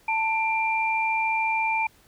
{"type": "tone pair together", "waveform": "sine", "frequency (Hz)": [887, 2373], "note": ["A5", "D7"], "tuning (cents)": [14, 17], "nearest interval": "octave + perfect fourth", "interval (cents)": 1703, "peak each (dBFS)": [-24, -25], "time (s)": [0.08, 1.87], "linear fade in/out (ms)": 5, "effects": ["pink hiss -58 dBFS RMS until 2.07 s"]}